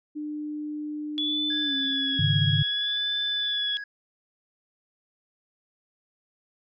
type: tone with pitch glide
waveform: sine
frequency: 300 to 270.4 Hz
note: D4 to C#4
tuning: +37 to -43 cents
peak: -30 dBFS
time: 0.15-2.2 s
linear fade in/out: 20 ms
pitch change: -180 cents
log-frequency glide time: 1.63-1.75 s
type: tone with vibrato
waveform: sine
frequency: 3414 Hz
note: G#7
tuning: 47 cents sharp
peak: -25 dBFS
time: 1.18-3.77 s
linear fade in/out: 0 ms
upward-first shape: sine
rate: 0.62 Hz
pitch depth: 53 cents each way
type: tone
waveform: triangle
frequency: 1661.2 Hz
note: G#6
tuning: in tune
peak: -32 dBFS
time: 1.5-3.84 s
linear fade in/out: 5 ms
type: chord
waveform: sine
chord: Ab suspended fourth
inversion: none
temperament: equal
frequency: 103.83 / 138.59 / 155.56 Hz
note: Ab2 / Db3 / Eb3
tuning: 0 / 0 / 0 cents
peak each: -25 dBFS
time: 2.19-2.63 s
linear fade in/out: 5 ms
effects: resampled to 16000 Hz